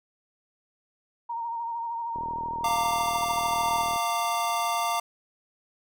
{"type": "tone with vibrato", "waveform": "sine", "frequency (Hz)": 930, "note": "A#5", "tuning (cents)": -4, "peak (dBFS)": -29, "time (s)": [1.29, 3.82], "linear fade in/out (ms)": 10, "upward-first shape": "sine", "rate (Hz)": 13, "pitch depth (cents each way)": 32}
{"type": "click train", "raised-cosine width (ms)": 2, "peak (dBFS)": -27, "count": 73, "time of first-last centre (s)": [2.16, 3.96], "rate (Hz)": 40}
{"type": "chord", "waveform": "square", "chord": "Bb major", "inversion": "second", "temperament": "equal with one note detuned", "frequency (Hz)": [698.5, 916.3, 1174.7], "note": ["F5", "Bb5", "D6"], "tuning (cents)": [0, -30, 0], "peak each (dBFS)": -30, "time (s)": [2.64, 5], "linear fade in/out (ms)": 5}
{"effects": []}